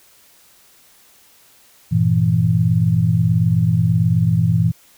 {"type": "chord", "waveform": "sine", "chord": "E diminished", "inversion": "first", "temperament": "equal", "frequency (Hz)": [98, 116.54, 164.81], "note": ["G2", "Bb2", "E3"], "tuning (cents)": [0, 0, 0], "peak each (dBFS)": [-20, -16, -16], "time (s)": [1.91, 4.72], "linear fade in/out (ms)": 20, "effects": ["white hiss -51 dBFS RMS until 4.97 s"]}